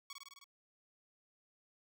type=tone with echo; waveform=10% pulse; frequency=1118 Hz; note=C#6; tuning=14 cents sharp; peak=-37 dBFS; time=0.1-0.13 s; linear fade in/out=2 ms; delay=52 ms; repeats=6; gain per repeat=-2 dB; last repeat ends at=0.442 s; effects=none